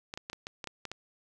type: clicks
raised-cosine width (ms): 0.2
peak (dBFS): -21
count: 9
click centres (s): 0.139 / 0.175 / 0.299 / 0.331 / 0.469 / 0.642 / 0.673 / 0.853 / 0.916
effects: none